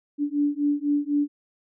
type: beating tone pair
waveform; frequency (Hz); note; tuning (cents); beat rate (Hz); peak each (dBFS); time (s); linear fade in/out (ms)
sine; 288.4 / 292.4; D4 / D4; -31 / -7; 4; -24; 0.18-1.28; 50
effects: none